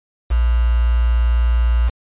sine tone with quantisation, 59 Hz, A#1, 22 cents sharp, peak -12 dBFS, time 0.3-1.9 s, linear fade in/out 20 ms, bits 5, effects resampled to 8000 Hz

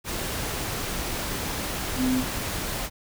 sine tone in noise, 256.8 Hz, C4, 32 cents flat, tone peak -21 dBFS, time 1.96-2.24 s, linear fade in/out 50 ms, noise pink, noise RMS -30 dBFS, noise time 0.04-2.9 s, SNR +6 dB, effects none

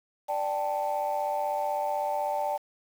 sine chord, D suspended fourth, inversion none, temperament equal with one note detuned, 589.4 / 784 / 880 Hz, D5 / G5 / A5, +6 / 0 / 0 cents, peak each -30 dBFS, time 0.28-2.58 s, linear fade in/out 20 ms, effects tanh soft clip ceiling -20 dBFS + 8-bit

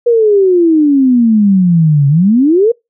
sine exponential two-way sweep, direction down then up, 484.8 to 137.5 to 484.8 Hz, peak -5 dBFS, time 0.06-2.72 s, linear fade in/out 10 ms, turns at 2.08 s, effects noise-tail reverb RT60 0.2 s tail -26 dB re dry

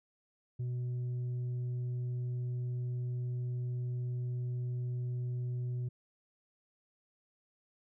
sine tone with tanh clipping, 123.47 Hz, B2, in tune, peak -34 dBFS, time 0.59-5.89 s, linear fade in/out 10 ms, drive 3 dB, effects none

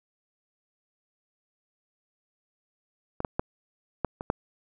clicks, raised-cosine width 1 ms, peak -17 / -13 / -11 / -11 / -20 / -9 dBFS, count 6, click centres 3.204 / 3.248 / 3.395 / 4.047 / 4.209 / 4.301 s, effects none

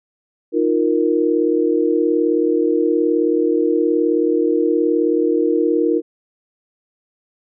sine chord, Eb suspended second, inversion none, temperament just, 311.1 / 350 / 466.7 Hz, Eb4 / F4 / Bb4, 0 / +4 / +2 cents, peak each -18 dBFS, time 0.52-6.02 s, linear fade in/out 50 ms, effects none

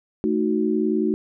sine chord, D# diminished, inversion second, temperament equal, 220 / 311.1 / 370 Hz, A3 / D#4 / F#4, 0 / 0 / 0 cents, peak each -23 dBFS, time 0.24-1.14 s, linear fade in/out 0 ms, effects none

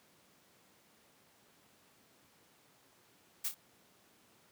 blue noise with echo, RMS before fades -35 dBFS, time 3.44-3.49 s, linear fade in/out 10 ms, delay 28 ms, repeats 2, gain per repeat -8 dB, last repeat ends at 3.546 s, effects pink hiss -66 dBFS RMS until 4.51 s + high-pass 150 Hz 12 dB/octave

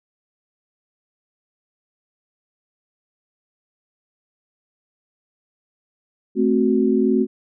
sine chord, F# diminished, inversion first, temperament equal, 220 / 261.6 / 370 Hz, A3 / C4 / F#4, 0 / 0 / 0 cents, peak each -19 dBFS, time 6.35-7.27 s, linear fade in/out 50 ms, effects none

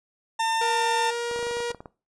40% pulse tone, 902 Hz, A5, 43 cents sharp, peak -21 dBFS, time 0.39-1.11 s, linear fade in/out 10 ms
sawtooth tone with pitch glide, 470.4 to 475.9 Hz, A#4 to A#4, +16 to +36 cents, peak -23 dBFS, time 0.61-1.72 s, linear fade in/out 5 ms, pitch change +20 cents, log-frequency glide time 0.87-1.5 s
clicks, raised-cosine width 1 ms, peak -25 dBFS, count 12, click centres 1.313 / 1.361 / 1.391 / 1.428 / 1.468 / 1.511 / 1.569 / 1.604 / 1.705 / 1.747 / 1.805 / 1.858 s
effects noise-tail reverb RT60 0.3 s tail -19 dB re dry + resampled to 22050 Hz

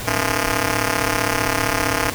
5% pulse ring-modulated tone, 190 Hz, F#3, 46 cents sharp, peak -4 dBFS, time 0.07-2.1 s, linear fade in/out 0 ms, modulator 77.3 Hz, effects pink hiss -29 dBFS RMS until 2.14 s

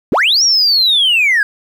triangle linear two-way sweep, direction up then down, 133.1 to 5720 to 1587 Hz, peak -6 dBFS, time 0.12-1.43 s, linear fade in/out 2 ms, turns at 0.43 s, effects tanh soft clip ceiling -5 dBFS + 8-bit

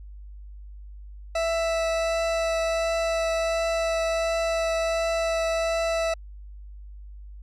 40% pulse tone with vibrato, 659.3 Hz, E5, in tune, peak -22 dBFS, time 1.35-6.14 s, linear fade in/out 5 ms, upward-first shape triangle, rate 1.4 Hz, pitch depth 9 cents each way, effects added 50 Hz sine -39 dBFS peak until 7.42 s + low-pass 7000 Hz 12 dB/octave

